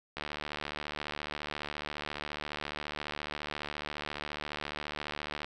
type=click train; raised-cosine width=0.3 ms; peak=-20 dBFS; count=394; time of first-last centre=0.17-5.445 s; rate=74.5 Hz; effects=none